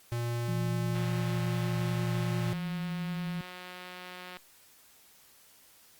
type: tone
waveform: square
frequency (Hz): 118.7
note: A#2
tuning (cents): +32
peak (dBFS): -31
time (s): 0.12-2.53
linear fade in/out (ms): 0
type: tone with vibrato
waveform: sine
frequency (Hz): 170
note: F3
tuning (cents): -46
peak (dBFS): -32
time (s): 0.48-3.41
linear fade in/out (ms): 2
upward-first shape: sine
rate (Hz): 8.5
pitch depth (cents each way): 25
type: click train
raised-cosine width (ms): 0.3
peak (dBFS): -28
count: 620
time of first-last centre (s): 0.95-4.37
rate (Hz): 181
effects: white hiss -59 dBFS RMS until 5.99 s + Opus 48 kbps